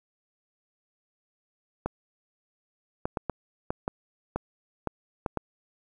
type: clicks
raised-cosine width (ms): 1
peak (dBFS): -14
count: 10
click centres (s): 1.86 / 3.055 / 3.172 / 3.297 / 3.705 / 3.879 / 4.36 / 4.873 / 5.262 / 5.373
effects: 9-bit